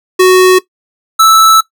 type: tone pair in turn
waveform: square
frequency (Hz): 370 / 1313.6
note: F#4 / E6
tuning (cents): 0 / -6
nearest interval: octave + minor seventh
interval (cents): 2194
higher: second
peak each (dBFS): -3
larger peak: neither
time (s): 0.19-0.59 / 1.19-1.61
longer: second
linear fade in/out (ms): 10
effects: noise-tail reverb RT60 0.1 s tail -17 dB re dry